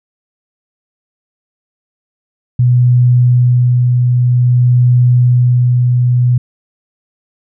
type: tone with tremolo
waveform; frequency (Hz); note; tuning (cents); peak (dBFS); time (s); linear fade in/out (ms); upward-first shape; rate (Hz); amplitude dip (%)
sine; 123.47; B2; 0; -5; 2.59-6.38; 5; sine; 0.52; 25
effects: none